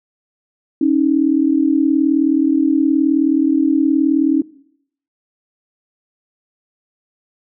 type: tone pair together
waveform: sine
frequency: 275.9 / 314.9 Hz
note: C#4 / D#4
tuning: -8 / +21 cents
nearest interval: major second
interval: 229 cents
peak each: -14 dBFS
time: 0.81-4.42 s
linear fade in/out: 5 ms
effects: noise-tail reverb RT60 0.7 s tail -20 dB re dry